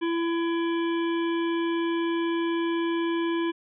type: harmonic tone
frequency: 335.5 Hz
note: E4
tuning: 31 cents sharp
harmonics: 1 / 3 / 5 / 7 / 9 / 10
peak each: -24 / -34 / -38 / -41 / -43 / -44 dBFS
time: 0.01-3.52 s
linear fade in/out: 20 ms
effects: none